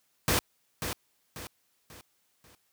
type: noise with echo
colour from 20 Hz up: pink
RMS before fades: -25 dBFS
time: 0.28-0.39 s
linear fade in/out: 0 ms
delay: 540 ms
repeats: 4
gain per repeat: -8 dB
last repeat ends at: 2.55 s
effects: white hiss -72 dBFS RMS until 2.72 s + high-pass 60 Hz 12 dB/octave